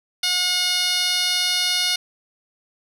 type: tone with band-pass filter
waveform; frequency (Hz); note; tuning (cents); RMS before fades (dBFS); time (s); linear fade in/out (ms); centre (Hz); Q
10% pulse; 723; F#5; -40; -21; 0.23-1.96; 5; 5300; 1.3
effects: none